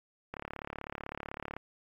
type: click train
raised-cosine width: 0.5 ms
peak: -23 dBFS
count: 45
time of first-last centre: 0.34-1.566 s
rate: 35.9 Hz
effects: AAC 64 kbps